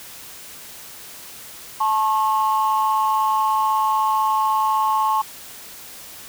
sine tone pair together, 870 / 1086.2 Hz, A5 / C#6, -20 / -36 cents, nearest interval major third, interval 384 cents, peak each -18 dBFS, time 1.8-5.22 s, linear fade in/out 10 ms, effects tanh soft clip ceiling -11 dBFS + white hiss -39 dBFS RMS until 6.28 s

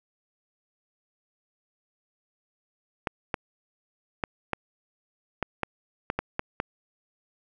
clicks, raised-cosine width 0.5 ms, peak -11 dBFS, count 10, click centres 3.072 / 3.342 / 4.238 / 4.533 / 5.427 / 5.633 / 6.101 / 6.19 / 6.394 / 6.601 s, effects none

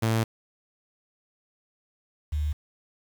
sawtooth / sine tone pair in turn, 112.3 / 74.95 Hz, A2 / D2, +36 / +36 cents, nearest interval perfect fifth, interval 700 cents, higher first, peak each -18 / -24 dBFS, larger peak first, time 0.02-0.24 / 2.32-2.53 s, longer first, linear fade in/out 10 ms, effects 8-bit

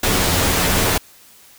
pink noise with comb filter, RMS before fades -17 dBFS, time 0.03-0.98 s, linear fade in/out 5 ms, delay 11 ms, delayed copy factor +0.55, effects white hiss -47 dBFS RMS until 1.58 s

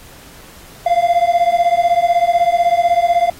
triangle beating tone pair, 685 / 701 Hz, F5 / F5, -34 / +6 cents, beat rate 16 Hz, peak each -12 dBFS, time 0.86-3.3 s, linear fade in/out 5 ms, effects pink hiss -41 dBFS RMS until 3.39 s + AAC 48 kbps

